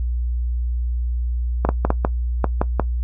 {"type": "clicks", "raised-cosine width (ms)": 1, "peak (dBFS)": -3, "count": 8, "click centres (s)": [1.65, 1.69, 1.85, 1.904, 2.049, 2.443, 2.615, 2.797], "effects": ["noise-tail reverb RT60 0.1 s tail -17 dB re dry", "added 60 Hz sine -19 dBFS peak until 3.03 s"]}